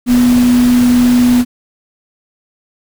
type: tone in noise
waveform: sine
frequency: 245.4 Hz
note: B3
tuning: 11 cents flat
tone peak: -6 dBFS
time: 0.06-1.45 s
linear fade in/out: 50 ms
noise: pink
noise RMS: -22 dBFS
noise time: 0.06-1.45 s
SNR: +13 dB
effects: none